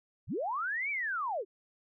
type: linear two-way sweep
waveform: sine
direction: up then down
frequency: 55.5 to 2349 to 340.8 Hz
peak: -31 dBFS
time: 0.27-1.45 s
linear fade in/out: 50 ms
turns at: 0.9 s
effects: none